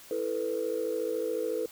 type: chord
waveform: sine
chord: E suspended fourth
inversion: none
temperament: equal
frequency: 329.6 / 440 / 493.9 Hz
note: E4 / A4 / B4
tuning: 0 / 0 / 0 cents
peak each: -36 / -31 / -31 dBFS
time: 0.11-1.66 s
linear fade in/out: 2 ms
effects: tanh soft clip ceiling -21 dBFS + white hiss -51 dBFS RMS until 1.71 s